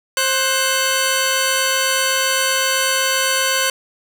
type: tone pair together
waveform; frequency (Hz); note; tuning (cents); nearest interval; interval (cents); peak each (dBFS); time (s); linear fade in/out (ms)
10% pulse; 529 / 1499.2; C5 / F#6; +19 / +22; octave + tritone; 1803; -10; 0.17-3.7; 2
effects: none